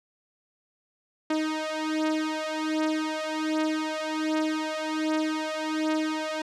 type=beating tone pair; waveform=sawtooth; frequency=311.1 / 312.4 Hz; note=D#4 / D#4; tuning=0 / +7 cents; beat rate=1.3 Hz; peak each=-25 dBFS; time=1.3-6.42 s; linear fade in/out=5 ms; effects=low-pass 6000 Hz 12 dB/octave